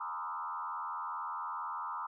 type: tone with frequency modulation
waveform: sine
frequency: 1108.7 Hz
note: C#6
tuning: in tune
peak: -36 dBFS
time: 0-2.07 s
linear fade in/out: 10 ms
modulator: 82.3 Hz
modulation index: 2.7
effects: none